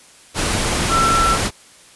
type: tone in noise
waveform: sine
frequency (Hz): 1342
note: E6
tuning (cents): +31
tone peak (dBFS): -14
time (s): 0.89-1.38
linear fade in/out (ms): 50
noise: pink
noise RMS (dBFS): -19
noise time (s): 0.34-1.51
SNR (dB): +2
effects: white hiss -46 dBFS RMS until 1.95 s + resampled to 24000 Hz